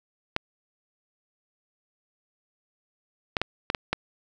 clicks, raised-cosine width 0.3 ms, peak -8 dBFS, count 6, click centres 0.364 / 3.368 / 3.416 / 3.701 / 3.748 / 3.93 s, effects none

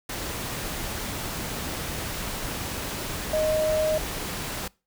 sine tone in noise, 622 Hz, D#5, 1 cent flat, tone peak -21 dBFS, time 3.33-3.98 s, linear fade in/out 5 ms, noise pink, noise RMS -32 dBFS, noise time 0.09-4.68 s, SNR +8 dB, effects noise-tail reverb RT60 0.3 s tail -24 dB re dry

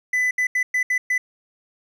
triangle tone bursts at uneven times, 2000 Hz, B6, 21 cents sharp, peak -16 dBFS, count 6, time 0.13-0.31 / 0.38-0.47 / 0.55-0.63 / 0.74-0.83 / 0.9-0.98 / 1.1-1.18 s, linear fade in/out 5 ms, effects none

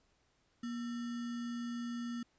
sine tone with sample-and-hold, 238.2 Hz, A#3, 38 cents sharp, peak -37 dBFS, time 0.63-2.23 s, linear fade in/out 5 ms, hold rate 1575 Hz, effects pink hiss -74 dBFS RMS until 2.38 s + resampled to 16000 Hz

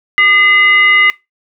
sine tone with frequency modulation, 2039 Hz, C7, 45 cents flat, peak -5 dBFS, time 0.18-1.1 s, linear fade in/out 0 ms, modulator 830 Hz, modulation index 0.54, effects noise-tail reverb RT60 0.2 s tail -20 dB re dry

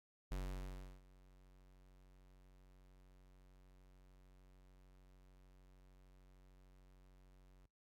square tone with ADSR envelope, 46.64 Hz, F#1, 15 cents sharp, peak -40 dBFS, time 0.31-7.66 s, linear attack 8 ms, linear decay 690 ms, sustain -23 dB, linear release 3 ms, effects noise-tail reverb RT60 0.2 s tail -22 dB re dry + AAC 64 kbps

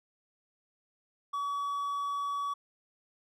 triangle tone, 1136 Hz, C#6, 42 cents sharp, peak -29 dBFS, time 1.33-2.54 s, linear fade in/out 10 ms, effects none

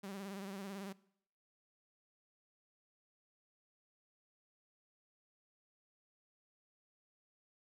sawtooth tone with vibrato, 196 Hz, G3, in tune, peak -40 dBFS, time 0.03-0.93 s, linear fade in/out 10 ms, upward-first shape sine, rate 18 Hz, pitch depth 66 cents each way, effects noise-tail reverb RT60 0.7 s tail -21 dB re dry

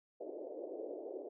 pink band-pass noise, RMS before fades -45 dBFS, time 0.2-1.29 s, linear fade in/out 10 ms, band 330 to 620 Hz, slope 48 dB/octave, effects none

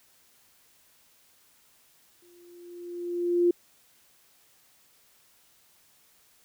sine tone with exponential growth, 349.2 Hz, F4, in tune, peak -17 dBFS, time 2.22-3.51 s, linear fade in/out 5 ms, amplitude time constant 280 ms, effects white hiss -62 dBFS RMS until 6.44 s

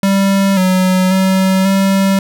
square tone with pitch steps, 195.8 / 185.3 / 189.6 / 194.2 Hz, G3 / F#3 / F#3 / G3, -2 / +3 / +43 / -16 cents, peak -10 dBFS, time 0.03-2.19 s, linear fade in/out 2 ms, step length 540 ms, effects none

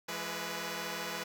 5% pulse tone cluster, 168.9 / 209 / 492.6 Hz, E3 / G#3 / B4, +42 / +11 / -5 cents, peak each -30 / -30 / -28 dBFS, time 0.08-1.24 s, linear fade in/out 10 ms, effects none

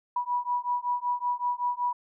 sine beating tone pair, 974 / 979.3 Hz, B5 / B5, -24 / -15 cents, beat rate 5.3 Hz, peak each -29 / -29 dBFS, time 0.16-1.93 s, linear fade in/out 5 ms, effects none

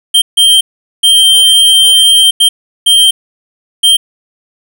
square tone bursts at uneven times, 3149 Hz, G7, 7 cents sharp, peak -4 dBFS, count 6, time 0.14-0.22 / 0.37-0.61 / 1.03-2.31 / 2.4-2.49 / 2.86-3.11 / 3.83-3.97 s, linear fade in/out 10 ms, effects none

